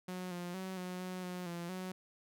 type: tone with pitch steps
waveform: sawtooth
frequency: 182.7 / 176.1 / 188.1 / 181.7 / 183.7 / 180.4 / 171.8 / 185.2 Hz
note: F#3 / F3 / F#3 / F#3 / F#3 / F#3 / F3 / F#3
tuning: -22 / +15 / +29 / -31 / -12 / -44 / -28 / +2 cents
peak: -36 dBFS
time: 0.08-1.92 s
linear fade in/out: 5 ms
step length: 230 ms
effects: none